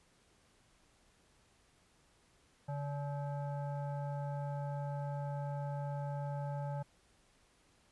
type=tone with frequency modulation; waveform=sine; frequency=142.3 Hz; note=C#3; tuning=46 cents sharp; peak=-36 dBFS; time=2.68-6.83 s; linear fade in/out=10 ms; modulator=716 Hz; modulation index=0.74; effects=pink hiss -69 dBFS RMS until 7.91 s + resampled to 24000 Hz